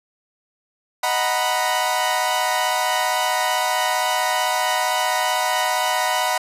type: chord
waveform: sawtooth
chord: B major seventh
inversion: first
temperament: equal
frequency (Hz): 622.3 / 740 / 932.3 / 987.8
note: D#5 / F#5 / A#5 / B5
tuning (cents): 0 / 0 / 0 / 0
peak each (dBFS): -23 / -19 / -23 / -19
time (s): 1.03-6.38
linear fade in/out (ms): 5
effects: resampled to 32000 Hz